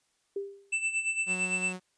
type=tone with exponential decay; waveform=sine; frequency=397.5 Hz; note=G4; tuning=24 cents sharp; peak=-28 dBFS; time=0.36-0.74 s; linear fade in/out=5 ms; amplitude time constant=82 ms
type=tone with tremolo; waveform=square; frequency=2656 Hz; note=E7; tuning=12 cents sharp; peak=-26 dBFS; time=0.72-1.73 s; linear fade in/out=10 ms; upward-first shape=sine; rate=8.8 Hz; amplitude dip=70%
type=tone; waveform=sawtooth; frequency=183.7 Hz; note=F#3; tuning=12 cents flat; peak=-32 dBFS; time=1.26-1.8 s; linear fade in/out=50 ms
effects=white hiss -73 dBFS RMS until 1.97 s + resampled to 22050 Hz